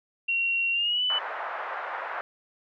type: tone with pitch glide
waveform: sine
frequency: 2743 to 2991 Hz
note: F7 to F#7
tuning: -32 to +18 cents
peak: -23 dBFS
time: 0.28-1.19 s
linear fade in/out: 10 ms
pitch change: +150 cents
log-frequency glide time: 0.72-1.03 s
type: band-pass noise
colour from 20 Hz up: white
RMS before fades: -34 dBFS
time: 1.1-2.21 s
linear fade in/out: 0 ms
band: 590 to 1600 Hz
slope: 24 dB/octave
effects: none